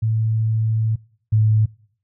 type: tone pair in turn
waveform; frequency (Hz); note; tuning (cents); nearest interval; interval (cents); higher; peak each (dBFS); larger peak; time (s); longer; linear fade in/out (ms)
sine; 110.8 / 108.52; A2 / A2; +13 / -23; unison; 36; first; -16 / -12; second; 0.02-0.96 / 1.32-1.66; first; 10
effects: noise-tail reverb RT60 0.6 s tail -25 dB re dry